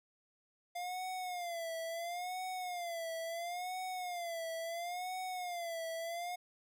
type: tone with vibrato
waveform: square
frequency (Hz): 698.5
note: F5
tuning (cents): 0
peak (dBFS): -39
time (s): 0.75-6.36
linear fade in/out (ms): 10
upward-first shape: sine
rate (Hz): 0.73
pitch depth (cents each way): 110
effects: none